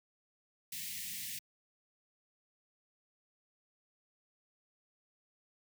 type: band-stop noise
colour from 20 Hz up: white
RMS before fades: -42 dBFS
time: 0.72-1.39 s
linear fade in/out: 5 ms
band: 240 to 1800 Hz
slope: 96 dB/octave
effects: high-pass 100 Hz 12 dB/octave